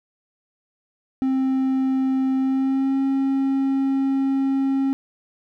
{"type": "tone with pitch glide", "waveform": "triangle", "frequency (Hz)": [263.9, 270.4], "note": ["C4", "C#4"], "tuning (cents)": [15, -43], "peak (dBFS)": -16, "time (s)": [1.22, 4.93], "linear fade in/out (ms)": 0, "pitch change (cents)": 42, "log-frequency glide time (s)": [2.37, 2.99], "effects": []}